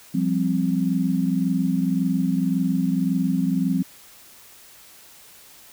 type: chord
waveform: sine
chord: F suspended second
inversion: none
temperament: just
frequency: 174.61 / 196.44 / 261.9 Hz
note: F3 / G3 / C4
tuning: 0 / +4 / +2 cents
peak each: -23 / -24 / -23 dBFS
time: 0.14-3.83 s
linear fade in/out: 10 ms
effects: white hiss -48 dBFS RMS until 5.72 s